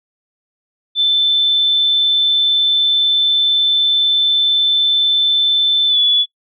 sine tone with pitch glide, 3531 to 3430 Hz, A7 to A7, +5 to -45 cents, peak -10 dBFS, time 0.95-6.26 s, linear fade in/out 50 ms, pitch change -50 cents, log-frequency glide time 5.88-5.98 s, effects noise-tail reverb RT60 0.1 s tail -21 dB re dry

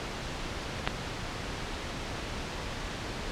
clicks, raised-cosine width 0.3 ms, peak -21 / -9 dBFS, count 2, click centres 0.867 / 0.875 s, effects pink hiss -36 dBFS RMS until 3.31 s + low-pass 5000 Hz 12 dB/octave

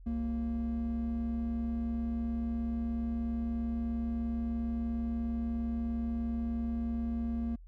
triangle tone pair together, 65 / 231.6 Hz, C2 / A#3, -11 / -11 cents, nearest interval octave + minor seventh, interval 2200 cents, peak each -33 / -29 dBFS, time 0.06-7.56 s, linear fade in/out 10 ms, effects tanh soft clip ceiling -26 dBFS + added 42 Hz sine -48 dBFS peak until 7.67 s

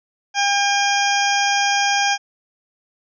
harmonic tone with a mistuned harmonic, 804 Hz, G5, 44 cents sharp, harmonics 1 / 2 / 3 / 4 / 6 / 7 / 8, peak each -19 / -22 / -24 / -25 / -27 / -27 / -28 dBFS, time 0.34-2.18 s, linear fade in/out 50 ms, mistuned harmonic 6, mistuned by +60 cents, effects none

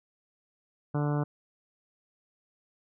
harmonic tone, 146.83 Hz, D3, in tune, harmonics 1 / 2 / 3 / 4 / 5 / 6 / 7 / 8 / 9 / 10, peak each -27 / -33 / -37 / -39 / -41 / -43 / -44 / -45 / -46 / -47 dBFS, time 0.94-1.24 s, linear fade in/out 10 ms, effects none

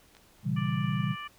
clicks, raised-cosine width 0.2 ms, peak -36 dBFS, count 2, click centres 0.15 / 0.168 s
sine chord, A# diminished seventh, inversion none, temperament equal with one note detuned, 119.26 / 138.59 / 164.81 / 196 Hz, A#2 / C#3 / E3 / G3, +40 / 0 / 0 / 0 cents, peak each -33 / -31 / -32 / -32 dBFS, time 0.43-1.16 s, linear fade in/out 50 ms
harmonic tone, 588 Hz, D5, 2 cents sharp, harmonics 2 / 3 / 4 / 5, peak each -39 / -44 / -44 / -45 dBFS, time 0.56-1.28 s, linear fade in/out 10 ms
effects pink hiss -60 dBFS RMS until 1.38 s

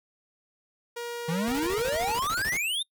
sawtooth tone with pitch glide, 474.6 to 468.6 Hz, A#4 to A#4, +31 to +9 cents, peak -29 dBFS, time 0.96-2.19 s, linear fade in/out 10 ms, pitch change -22 cents, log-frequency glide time 1.31-1.69 s
square exponential sweep, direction up, 156.4 to 3729 Hz, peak -27 dBFS, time 1.28-2.83 s, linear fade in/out 10 ms
pink noise bursts, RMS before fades -37 dBFS, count 15, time 1.47-2.571 s, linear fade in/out 2 ms, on 51 ms, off 24 ms
effects noise-tail reverb RT60 0.1 s tail -24 dB re dry

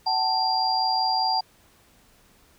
sine tone cluster, 754 / 879 / 4771 Hz, F#5 / A5 / D8, +32 / -2 / +26 cents, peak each -25 dBFS, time 0.06-1.41 s, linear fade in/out 10 ms, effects pink hiss -58 dBFS RMS until 2.58 s

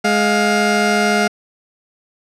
20% pulse tone pair together, 209.1 / 705 Hz, G#3 / F5, +12 / +16 cents, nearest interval octave + major sixth, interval 2104 cents, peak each -11 dBFS, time 0.04-1.28 s, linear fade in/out 10 ms, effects low-pass 8000 Hz 12 dB/octave

